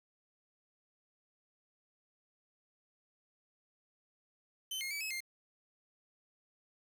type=tone with pitch steps; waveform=sawtooth; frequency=3065 / 2144 / 2293 / 2573 / 2110 Hz; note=G7 / C7 / D7 / E7 / C7; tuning=-40 / +42 / -42 / -43 / +14 cents; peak=-34 dBFS; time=4.71-5.205 s; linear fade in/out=5 ms; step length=99 ms; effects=10-bit